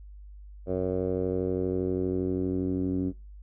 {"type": "tone with low-pass filter sweep", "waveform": "10% pulse", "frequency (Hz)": 92.5, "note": "F#2", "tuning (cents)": 0, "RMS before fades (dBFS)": -28, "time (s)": [0.66, 3.13], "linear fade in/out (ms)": 50, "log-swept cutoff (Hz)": [540, 280], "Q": 2.9, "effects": ["noise-tail reverb RT60 0.3 s tail -24 dB re dry", "added 50 Hz sine -43 dBFS peak until 3.42 s"]}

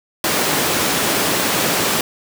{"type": "high-pass noise", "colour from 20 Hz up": "pink", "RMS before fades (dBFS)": -18, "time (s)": [0.24, 2.01], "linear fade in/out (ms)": 2, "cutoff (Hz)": 200, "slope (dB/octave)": 12, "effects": []}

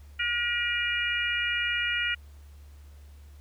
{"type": "harmonic tone", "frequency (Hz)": 477.9, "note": "A#4", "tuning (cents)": 43, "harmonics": [3, 4, 5, 6], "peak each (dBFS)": [-31, -31, -31, -31], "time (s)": [0.19, 2.15], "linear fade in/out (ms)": 10, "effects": ["added 72 Hz sine -46 dBFS peak until 3.4 s", "pink hiss -62 dBFS RMS until 3.4 s"]}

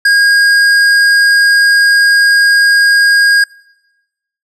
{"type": "tone", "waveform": "square", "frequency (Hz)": 1629, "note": "G#6", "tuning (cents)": -34, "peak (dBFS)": -6, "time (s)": [0.05, 3.44], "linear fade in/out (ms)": 5, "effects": ["noise-tail reverb RT60 1.0 s tail -24 dB re dry", "low-pass 8000 Hz 12 dB/octave"]}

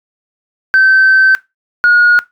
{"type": "tone pair in turn", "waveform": "sine", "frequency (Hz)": [1544, 1441.9], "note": ["G6", "F#6"], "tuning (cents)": [-27, -45], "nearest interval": "minor second", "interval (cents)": 118, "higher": "first", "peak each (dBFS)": -3, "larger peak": "neither", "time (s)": [[0.74, 1.35], [1.84, 2.19]], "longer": "first", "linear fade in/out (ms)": 0, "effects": ["noise-tail reverb RT60 0.2 s tail -20 dB re dry", "tanh soft clip ceiling -2 dBFS"]}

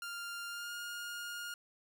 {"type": "tone with pitch glide", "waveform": "sawtooth", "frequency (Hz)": [1396.9, 1420.5], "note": ["F6", "F6"], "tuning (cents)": [0, 29], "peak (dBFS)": -37, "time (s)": [0.02, 1.54], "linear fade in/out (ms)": 2, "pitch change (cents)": 29, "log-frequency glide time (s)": [0.48, 0.74], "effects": []}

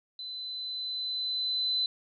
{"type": "tone with level ramp", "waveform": "sine", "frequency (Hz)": 4025, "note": "B7", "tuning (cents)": 32, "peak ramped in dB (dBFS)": [-37, -25], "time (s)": [0.19, 1.86], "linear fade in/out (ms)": 2, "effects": []}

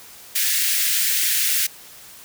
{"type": "high-pass noise", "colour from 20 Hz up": "white", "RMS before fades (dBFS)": -20, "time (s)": [0.35, 1.67], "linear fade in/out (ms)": 10, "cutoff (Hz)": 1600, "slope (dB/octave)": 48, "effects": ["white hiss -43 dBFS RMS until 2.24 s"]}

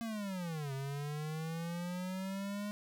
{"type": "linear two-way sweep", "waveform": "square", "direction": "down then up", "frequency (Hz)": [233.1, 133.8, 208.1], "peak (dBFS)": -38, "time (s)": [0.01, 2.71], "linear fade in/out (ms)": 0, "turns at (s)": 0.73, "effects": []}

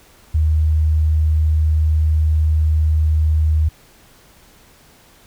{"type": "tone", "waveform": "sine", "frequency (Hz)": 77.78, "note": "D#2", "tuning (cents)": 0, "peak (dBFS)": -12, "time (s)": [0.34, 3.69], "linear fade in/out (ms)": 10, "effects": ["pink hiss -49 dBFS RMS until 5.26 s"]}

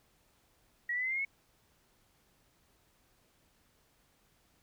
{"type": "exponential sweep", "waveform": "sine", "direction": "up", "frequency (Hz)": [1900, 2217], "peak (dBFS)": -31, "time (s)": [0.89, 1.25], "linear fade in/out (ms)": 5, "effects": ["pink hiss -70 dBFS RMS until 4.62 s"]}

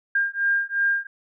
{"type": "beating tone pair", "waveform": "sine", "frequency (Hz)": [1604, 1606.8], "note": ["G6", "G6"], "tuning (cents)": [39, 42], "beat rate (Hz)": 2.8, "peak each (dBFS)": -23, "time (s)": [0.15, 1.07], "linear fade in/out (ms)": 5, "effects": []}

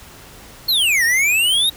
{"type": "exponential two-way sweep", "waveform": "square", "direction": "down then up", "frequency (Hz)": [4400, 1800, 3832], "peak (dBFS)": -14, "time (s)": [0.68, 1.7], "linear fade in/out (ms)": 10, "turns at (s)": 1.04, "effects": ["pink hiss -41 dBFS RMS until 1.76 s"]}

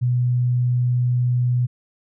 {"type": "tone", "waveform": "sine", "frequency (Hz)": 123.47, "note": "B2", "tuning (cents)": 0, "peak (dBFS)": -16, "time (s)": [0.01, 1.67], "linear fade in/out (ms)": 20, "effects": []}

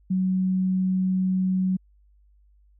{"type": "tone", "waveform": "sine", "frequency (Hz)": 186.6, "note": "F#3", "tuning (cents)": 15, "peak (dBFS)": -20, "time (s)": [0.1, 1.77], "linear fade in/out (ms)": 10, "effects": ["added 50 Hz sine -55 dBFS peak until 2.79 s"]}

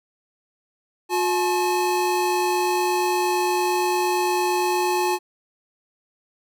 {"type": "tone pair together", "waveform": "square", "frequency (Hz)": [359.9, 856], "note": ["F#4", "A5"], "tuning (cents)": [-48, -48], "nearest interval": "octave + minor third", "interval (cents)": 1500, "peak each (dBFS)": -23, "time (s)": [1.09, 5.19], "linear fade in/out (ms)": 50, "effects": []}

